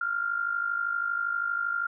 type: tone with amplitude modulation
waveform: sine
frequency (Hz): 1396.9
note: F6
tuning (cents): 0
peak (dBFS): -23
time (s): 0.01-1.87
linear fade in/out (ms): 5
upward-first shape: sine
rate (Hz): 52.6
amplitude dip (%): 70
effects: none